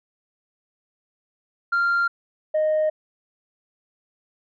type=tone pair in turn; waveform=sine; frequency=1390 / 619.2 Hz; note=F6 / D#5; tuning=-9 / -9 cents; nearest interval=octave + major second; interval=1400 cents; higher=first; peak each=-16 dBFS; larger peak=neither; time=1.72-2.08 / 2.54-2.9 s; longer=neither; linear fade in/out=10 ms; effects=tanh soft clip ceiling -16 dBFS